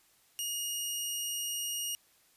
15% pulse tone, 2864 Hz, F7, 43 cents sharp, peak -26 dBFS, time 0.39-1.95 s, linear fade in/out 0 ms, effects white hiss -66 dBFS RMS until 2.36 s + resampled to 32000 Hz

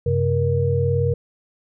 sine tone cluster, 94.8 / 133.5 / 473.2 Hz, F#2 / C3 / A#4, +43 / +35 / +26 cents, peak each -21 dBFS, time 0.06-1.14 s, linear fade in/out 5 ms, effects none

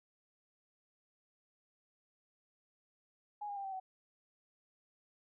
sine tone with pitch steps, 830.6 / 811.2 / 792.2 / 773.6 / 755.5 Hz, G#5 / G#5 / G5 / G5 / F#5, 0 / -41 / +18 / -23 / +36 cents, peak -39 dBFS, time 3.41-3.8 s, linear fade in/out 10 ms, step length 78 ms, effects none

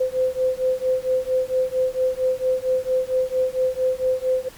sine beating tone pair, 512 / 516.4 Hz, C5 / C5, -38 / -23 cents, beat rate 4.4 Hz, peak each -22 / -22 dBFS, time 0-4.49 s, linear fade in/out 10 ms, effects pink hiss -45 dBFS RMS until 4.57 s + Opus 48 kbps

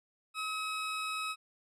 20% pulse tone, 1278 Hz, D#6, 46 cents sharp, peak -29 dBFS, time 0.34-1.36 s, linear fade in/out 50 ms, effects low-pass 10000 Hz 12 dB/octave

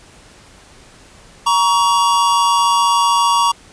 square tone pair together, 942 / 1126.7 Hz, A#5 / C#6, +18 / +28 cents, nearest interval minor third, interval 310 cents, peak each -15 dBFS, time 1.46-3.52 s, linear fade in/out 10 ms, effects pink hiss -44 dBFS RMS until 3.72 s + resampled to 22050 Hz

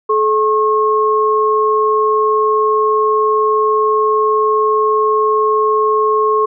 sine tone pair together, 430 / 1083.5 Hz, A4 / C#6, -40 / -40 cents, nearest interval octave + major third, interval 1600 cents, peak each -13 dBFS, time 0.09-6.46 s, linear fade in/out 10 ms, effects none

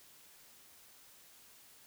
silence, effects white hiss -60 dBFS RMS until 1.86 s

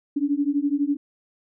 sine beating tone pair, 280.6 / 292.6 Hz, C#4 / D4, +21 / -6 cents, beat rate 12 Hz, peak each -23 dBFS, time 0.16-0.97 s, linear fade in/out 10 ms, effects none

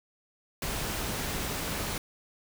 pink noise, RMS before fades -33 dBFS, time 0.62-1.98 s, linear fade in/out 2 ms, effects none

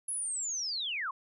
sine linear sweep, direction down, 10670 to 1000 Hz, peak -32 dBFS, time 0.08-1.11 s, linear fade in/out 5 ms, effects none

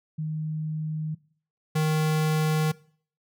sine / square tone pair in turn, 155.56 / 155.56 Hz, D#3 / D#3, 0 / 0 cents, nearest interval unison, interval 0 cents, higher neither, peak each -27 / -22 dBFS, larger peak second, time 0.18-1.15 / 1.75-2.72 s, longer neither, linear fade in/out 10 ms, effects noise-tail reverb RT60 0.5 s tail -21 dB re dry

